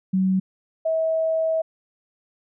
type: tone pair in turn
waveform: sine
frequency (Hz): 188.6 / 644.7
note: F#3 / E5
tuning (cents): +33 / -39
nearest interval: octave + major sixth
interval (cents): 2128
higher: second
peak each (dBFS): -17 / -19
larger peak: first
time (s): 0.13-0.4 / 0.85-1.62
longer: second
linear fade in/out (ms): 10
effects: none